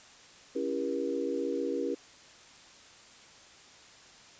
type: chord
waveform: sine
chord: C# diminished seventh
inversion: none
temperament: just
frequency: 277.2 / 332.6 / 399.1 / 479 Hz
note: C#4 / E4 / G4 / Bb4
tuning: 0 / +16 / +31 / +47 cents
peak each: -35 / -36 / -35 / -34 dBFS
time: 0.55-1.95 s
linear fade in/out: 10 ms
effects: white hiss -54 dBFS RMS until 4.39 s + resampled to 16000 Hz